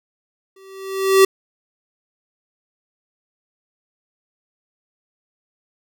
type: tone with exponential growth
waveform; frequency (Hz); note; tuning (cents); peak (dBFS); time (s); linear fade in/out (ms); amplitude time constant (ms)
square; 385.7; G4; -28; -7; 0.56-1.25; 5; 150
effects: none